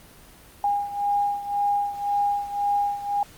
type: beating tone pair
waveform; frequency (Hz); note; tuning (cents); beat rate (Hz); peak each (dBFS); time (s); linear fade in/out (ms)
sine; 813 / 814.9; G#5 / G#5; -37 / -33; 1.9; -23 / -27; 0.64-3.23; 2
effects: pink hiss -49 dBFS RMS until 3.37 s + Opus 24 kbps